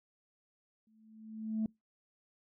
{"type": "tone with exponential growth", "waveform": "sine", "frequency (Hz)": 219.1, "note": "A3", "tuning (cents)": -7, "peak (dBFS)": -27, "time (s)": [0.87, 1.66], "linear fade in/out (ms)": 2, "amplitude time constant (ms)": 170, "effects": ["noise-tail reverb RT60 0.2 s tail -26 dB re dry", "tanh soft clip ceiling -27 dBFS"]}